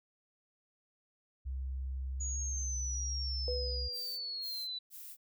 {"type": "tone", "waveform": "sine", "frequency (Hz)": 65.7, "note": "C2", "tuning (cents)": 8, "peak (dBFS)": -35, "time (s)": [1.45, 3.89], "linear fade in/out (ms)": 20}
{"type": "exponential sweep", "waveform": "sine", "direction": "down", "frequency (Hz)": [6840, 3951], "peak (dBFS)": -37, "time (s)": [2.2, 4.79], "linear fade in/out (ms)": 10}
{"type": "tone with exponential decay", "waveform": "sine", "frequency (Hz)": 493.9, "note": "B4", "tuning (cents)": 0, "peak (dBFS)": -33, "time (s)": [3.48, 4.45], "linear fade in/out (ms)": 1, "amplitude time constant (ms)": 210}
{"type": "noise bursts", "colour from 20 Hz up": "violet", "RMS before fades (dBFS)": -48, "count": 3, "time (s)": [3.92, 5.17], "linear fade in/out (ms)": 50, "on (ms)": 270, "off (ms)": 220}
{"effects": []}